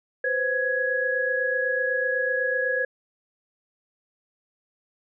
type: tone cluster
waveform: sine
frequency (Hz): 502 / 530 / 1670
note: B4 / C5 / G#6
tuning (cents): +28 / +22 / +9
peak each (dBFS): -28 / -29 / -24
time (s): 0.24-2.85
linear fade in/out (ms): 5
effects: none